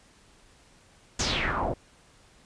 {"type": "noise with low-pass filter sweep", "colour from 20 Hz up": "pink", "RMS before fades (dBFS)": -28, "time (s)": [1.19, 1.74], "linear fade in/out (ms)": 5, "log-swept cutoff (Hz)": [6900, 510], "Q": 4.2, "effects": ["pink hiss -58 dBFS RMS until 2.45 s", "resampled to 22050 Hz"]}